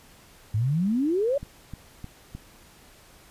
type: exponential sweep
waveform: sine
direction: up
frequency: 100.6 to 587.3 Hz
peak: -21 dBFS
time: 0.54-1.38 s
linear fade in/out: 5 ms
type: click train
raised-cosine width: 5 ms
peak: -24 dBFS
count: 4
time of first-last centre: 1.43-2.35 s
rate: 3.26 Hz
effects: pink hiss -53 dBFS RMS until 3.3 s + resampled to 32000 Hz